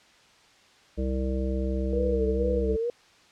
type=harmonic tone; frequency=65.3 Hz; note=C2; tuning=3 cents flat; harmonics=1 / 3 / 5 / 7 / 9; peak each=-27 / -32 / -34 / -35 / -37 dBFS; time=0.97-2.77 s; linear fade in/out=20 ms
type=tone with vibrato; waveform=sine; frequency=466.2 Hz; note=A#4; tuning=in tune; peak=-25 dBFS; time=1.93-2.9 s; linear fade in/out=2 ms; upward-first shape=sine; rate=2.2 Hz; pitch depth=100 cents each way
effects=white hiss -57 dBFS RMS until 3.31 s + low-pass 5000 Hz 12 dB/octave